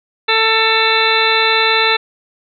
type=harmonic tone; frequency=445.2 Hz; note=A4; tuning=20 cents sharp; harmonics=1 / 2 / 3 / 4 / 5 / 6 / 8 / 9; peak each=-19 / -19 / -19 / -19 / -19 / -19 / -19 / -19 dBFS; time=0.28-1.97 s; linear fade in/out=10 ms; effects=none